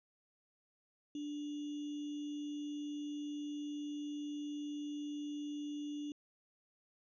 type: tone with sample-and-hold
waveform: sine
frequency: 293.7 Hz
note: D4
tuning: in tune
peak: -39 dBFS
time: 1.15-6.12 s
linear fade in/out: 2 ms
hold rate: 3150 Hz
effects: resampled to 16000 Hz